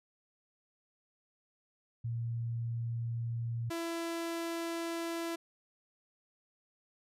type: tone pair in turn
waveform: sine / sawtooth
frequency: 116.54 / 334.6 Hz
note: A#2 / E4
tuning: 0 / +26 cents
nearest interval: octave + tritone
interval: 1826 cents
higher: second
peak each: -33 / -31 dBFS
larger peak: second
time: 2.04-3.7 / 3.7-5.36 s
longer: neither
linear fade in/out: 10 ms
effects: resampled to 32000 Hz

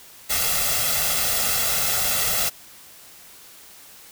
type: noise with comb filter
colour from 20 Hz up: white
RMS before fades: -22 dBFS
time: 0.29-2.5 s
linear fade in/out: 20 ms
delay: 1.5 ms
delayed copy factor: +0.7
effects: white hiss -46 dBFS RMS until 4.11 s

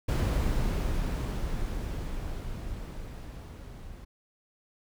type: noise with level ramp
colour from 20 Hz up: brown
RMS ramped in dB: -25 to -44 dBFS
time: 0.08-4.05 s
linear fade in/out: 10 ms
effects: none

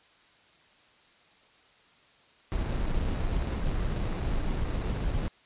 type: noise with sample-and-hold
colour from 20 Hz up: brown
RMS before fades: -29 dBFS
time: 2.52-5.28 s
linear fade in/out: 0 ms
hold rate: 3150 Hz
effects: white hiss -60 dBFS RMS until 5.45 s + resampled to 8000 Hz

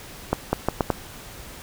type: accelerating click train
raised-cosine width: 1 ms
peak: -5 dBFS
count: 5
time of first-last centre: 0.33-0.903 s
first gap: 200 ms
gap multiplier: 0.78
effects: pink hiss -41 dBFS RMS until 1.62 s

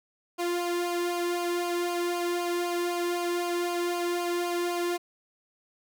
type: tone with flanger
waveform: sawtooth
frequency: 349.2 Hz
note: F4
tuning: in tune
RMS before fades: -29 dBFS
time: 0.38-4.98 s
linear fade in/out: 20 ms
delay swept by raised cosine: 0.52 to 1.36 ms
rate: 3.9 Hz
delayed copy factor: -0.7
effects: none

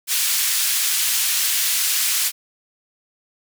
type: band-pass noise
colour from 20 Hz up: white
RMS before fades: -20 dBFS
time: 0.07-2.32 s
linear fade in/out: 50 ms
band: 2000 to 15000 Hz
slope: 12 dB/octave
effects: none

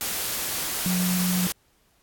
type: tone in noise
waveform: sine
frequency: 180.6 Hz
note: F#3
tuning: 42 cents flat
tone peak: -22 dBFS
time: 0.86-1.47 s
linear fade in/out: 0 ms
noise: white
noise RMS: -28 dBFS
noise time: 0.01-1.52 s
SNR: +3 dB
effects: pink hiss -64 dBFS RMS until 2.02 s + AAC 64 kbps

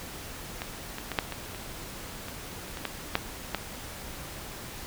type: clicks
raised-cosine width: 0.3 ms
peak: -16 / -19 / -16 / -7 / -18 / -25 / -22 / -26 / -21 / -13 / -7 / -11 dBFS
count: 12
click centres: 0.619 / 0.984 / 1.117 / 1.188 / 1.323 / 1.547 / 2.284 / 2.681 / 2.772 / 2.853 / 3.154 / 3.547 s
effects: pink hiss -41 dBFS RMS until 4.86 s

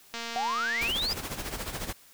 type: click train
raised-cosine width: 0.2 ms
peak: -19 dBFS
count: 172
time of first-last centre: 0.14-0.877 s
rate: 232 Hz
type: exponential sweep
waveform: sine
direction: up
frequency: 713 to 5090 Hz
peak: -27 dBFS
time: 0.36-1.13 s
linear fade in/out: 0 ms
type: noise with tremolo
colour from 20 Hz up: pink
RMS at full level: -33 dBFS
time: 0.81-1.93 s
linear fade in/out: 5 ms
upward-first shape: sine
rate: 14 Hz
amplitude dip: 65%
effects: white hiss -56 dBFS RMS until 2.13 s

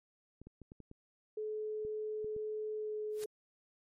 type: clicks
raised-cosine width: 3 ms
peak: -38 dBFS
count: 9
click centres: 0.416 / 0.47 / 0.617 / 0.719 / 0.803 / 0.914 / 1.85 / 2.245 / 2.364 s
type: tone with pitch glide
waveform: sine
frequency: 429.2 to 426 Hz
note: A4 to G#4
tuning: -43 to +44 cents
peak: -36 dBFS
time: 1.37-3.26 s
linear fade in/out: 5 ms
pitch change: -13 cents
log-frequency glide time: 2.75-2.97 s
type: noise with exponential growth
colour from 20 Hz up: white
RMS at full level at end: -43 dBFS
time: 3.1-3.24 s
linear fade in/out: 1 ms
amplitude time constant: 29 ms
effects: MP3 64 kbps

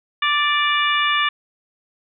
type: harmonic tone with a mistuned harmonic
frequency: 587.3 Hz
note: D5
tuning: in tune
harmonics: 2 / 3 / 4 / 5 / 6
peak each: -20 / -22 / -23 / -24 / -25 dBFS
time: 0.22-1.29 s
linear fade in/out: 5 ms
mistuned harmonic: 5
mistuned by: -22 cents
effects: none

